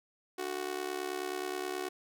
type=tone with amplitude modulation; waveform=sawtooth; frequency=370 Hz; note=F#4; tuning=in tune; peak=-27 dBFS; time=0.38-1.89 s; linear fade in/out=10 ms; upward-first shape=sine; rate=69.4 Hz; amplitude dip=85%; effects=none